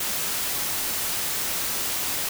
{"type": "noise", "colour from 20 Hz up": "white", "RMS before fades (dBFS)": -27, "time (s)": [0, 2.29], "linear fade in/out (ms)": 5, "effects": []}